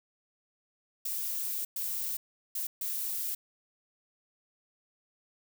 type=noise bursts at uneven times; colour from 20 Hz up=violet; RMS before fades=-34 dBFS; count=4; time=1.05-1.65 / 1.76-2.17 / 2.55-2.67 / 2.81-3.35 s; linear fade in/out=5 ms; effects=none